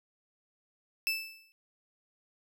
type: tone with exponential decay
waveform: 30% pulse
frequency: 2637 Hz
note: E7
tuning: in tune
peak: -23 dBFS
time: 1.07-1.52 s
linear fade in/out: 0 ms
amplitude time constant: 97 ms
effects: none